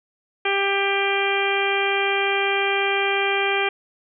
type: harmonic tone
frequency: 395.9 Hz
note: G4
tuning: 17 cents sharp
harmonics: 1 / 2 / 3 / 4 / 5 / 6 / 7 / 8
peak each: -24 / -26 / -30 / -28 / -30 / -24 / -33 / -30 dBFS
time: 0.45-3.69 s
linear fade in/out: 5 ms
effects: none